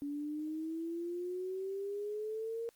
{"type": "exponential sweep", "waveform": "sine", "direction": "up", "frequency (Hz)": [284.2, 466.2], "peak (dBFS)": -36, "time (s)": [0.02, 2.69], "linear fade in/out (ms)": 0, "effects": ["white hiss -69 dBFS RMS until 2.75 s", "Opus 24 kbps"]}